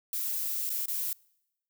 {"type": "noise with dropouts", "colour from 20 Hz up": "violet", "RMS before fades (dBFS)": -32, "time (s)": [0.13, 1.13], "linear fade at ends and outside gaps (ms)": 1, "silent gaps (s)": [[0.694, 0.702], [0.858, 0.882]], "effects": ["noise-tail reverb RT60 0.9 s tail -26 dB re dry"]}